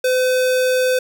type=tone; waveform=square; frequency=509 Hz; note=C5; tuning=48 cents flat; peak=-15 dBFS; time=0.04-0.99 s; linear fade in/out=5 ms; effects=none